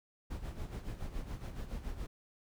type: noise with tremolo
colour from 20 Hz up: brown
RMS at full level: -39 dBFS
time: 0.3-2.07 s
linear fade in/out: 10 ms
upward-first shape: sine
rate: 7.1 Hz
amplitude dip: 65%
effects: none